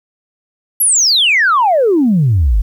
sine exponential sweep, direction down, 11920 to 43.63 Hz, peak -7 dBFS, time 0.8-2.62 s, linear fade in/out 10 ms, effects tanh soft clip ceiling -4 dBFS + 8-bit

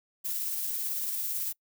violet noise with tremolo, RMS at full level -31 dBFS, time 0.24-1.53 s, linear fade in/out 20 ms, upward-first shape triangle, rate 18 Hz, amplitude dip 30%, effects noise-tail reverb RT60 0.1 s tail -24 dB re dry

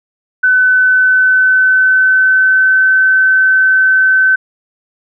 sine tone with pitch glide, 1509 to 1529.2 Hz, F#6 to G6, +34 to -43 cents, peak -6 dBFS, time 0.43-4.36 s, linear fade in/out 10 ms, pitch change +23 cents, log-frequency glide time 0.67-2.93 s, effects none

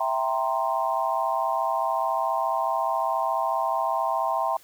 sine chord, C dominant seventh, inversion first, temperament equal, 659.3 / 784 / 932.3 / 1046.5 Hz, E5 / G5 / Bb5 / C6, 0 / 0 / 0 / 0 cents, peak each -28 dBFS, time 0-4.57 s, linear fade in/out 5 ms, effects white hiss -54 dBFS RMS until 4.63 s

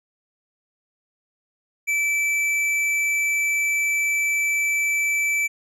sine tone with hard clipping, 2318 Hz, D7, 23 cents flat, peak -21 dBFS, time 1.87-5.48 s, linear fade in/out 20 ms, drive 9 dB, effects none

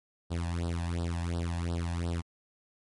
sawtooth tone with flanger, 85.3 Hz, F2, 40 cents flat, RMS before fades -32 dBFS, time 0.3-2.22 s, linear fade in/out 20 ms, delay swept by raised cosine 0.22 to 1.18 ms, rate 2.8 Hz, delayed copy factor +1, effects MP3 48 kbps

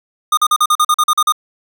square tone bursts, 1223 Hz, D#6, 30 cents flat, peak -10 dBFS, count 11, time 0.32-1.323 s, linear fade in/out 5 ms, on 53 ms, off 42 ms, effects none

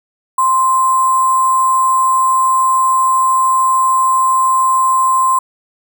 sine tone with sample-and-hold, 1046.5 Hz, C6, in tune, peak -9 dBFS, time 0.38-5.39 s, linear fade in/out 5 ms, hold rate 8820 Hz, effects none

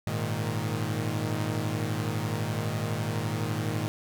sawtooth chord, Ab suspended second, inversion none, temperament equal with one note detuned, 103.83 / 115.74 / 155.56 Hz, Ab2 / Bb2 / Eb3, 0 / -12 / 0 cents, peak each -28 / -28 / -29 dBFS, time 0.07-3.88 s, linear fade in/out 0 ms, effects none

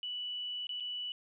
sine tone with dropouts, 2960 Hz, F#7, in tune, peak -36 dBFS, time 0.03-1.12 s, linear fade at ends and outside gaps 1 ms, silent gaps 0.669-0.692 / 0.8-0.805 s, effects none

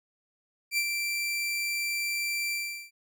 sawtooth tone with ADSR envelope, 2349 Hz, D7, in tune, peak -20 dBFS, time 0.71-2.91 s, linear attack 66 ms, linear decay 58 ms, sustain -5 dB, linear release 390 ms, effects none

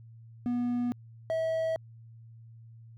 triangle tone pair in turn, 243.1 / 646.8 Hz, B3 / E5, -27 / -33 cents, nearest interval octave + perfect fourth, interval 1694 cents, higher second, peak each -25 dBFS, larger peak neither, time 0.46-0.92 / 1.3-1.76 s, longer neither, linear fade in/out 0 ms, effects added 114 Hz sine -48 dBFS peak until 2.97 s

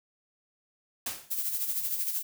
white noise with exponential decay, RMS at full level -30 dBFS, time 1.06-1.37 s, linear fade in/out 5 ms, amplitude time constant 67 ms
violet noise with tremolo, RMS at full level -29 dBFS, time 1.3-2.23 s, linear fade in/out 20 ms, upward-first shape sine, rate 13 Hz, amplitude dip 55%
effects none

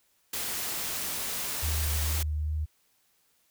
white noise, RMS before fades -33 dBFS, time 0.33-2.23 s, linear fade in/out 5 ms
sine tone with vibrato, 76.3 Hz, D#2, 33 cents flat, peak -27 dBFS, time 1.62-2.66 s, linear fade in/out 20 ms, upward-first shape triangle, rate 2.4 Hz, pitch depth 18 cents each way
effects white hiss -69 dBFS RMS until 3.5 s

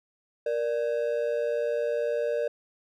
triangle ring-modulated tone, 529 Hz, C5, 19 cents sharp, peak -20 dBFS, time 0.46-2.48 s, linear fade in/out 5 ms, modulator 60 Hz, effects none

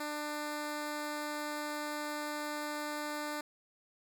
10% pulse tone, 298.1 Hz, D4, 26 cents sharp, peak -28 dBFS, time 0-3.41 s, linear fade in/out 5 ms, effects none

